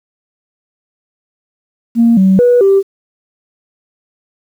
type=tone with pitch steps; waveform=sine; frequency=232.5 / 190.3 / 487.8 / 391.4 Hz; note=A#3 / F#3 / B4 / G4; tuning=-4 / +49 / -21 / -3 cents; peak=-4 dBFS; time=1.95-2.83 s; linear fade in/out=50 ms; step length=220 ms; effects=tanh soft clip ceiling -1 dBFS + 7-bit